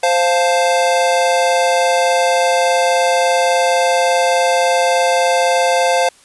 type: chord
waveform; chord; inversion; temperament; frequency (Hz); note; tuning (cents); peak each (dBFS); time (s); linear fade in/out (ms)
square; F major; second; equal; 523.3 / 698.5 / 880; C5 / F5 / A5; 0 / 0 / 0; -16 / -16 / -20; 0.03-6.09; 5
effects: white hiss -48 dBFS RMS until 6.24 s + resampled to 24000 Hz